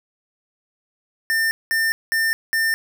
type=tone bursts; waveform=square; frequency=1800 Hz; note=A6; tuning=39 cents sharp; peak=-18 dBFS; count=4; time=1.3-2.74 s; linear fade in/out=0 ms; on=210 ms; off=200 ms; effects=none